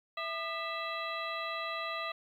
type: harmonic tone with a mistuned harmonic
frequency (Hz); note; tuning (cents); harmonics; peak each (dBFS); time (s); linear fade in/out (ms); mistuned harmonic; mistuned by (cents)
659.3; E5; 0; 1 / 2 / 3 / 4 / 5 / 6; -41 / -38 / -42 / -43 / -48 / -44; 0.17-2.12; 5; 2; -150
effects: 11-bit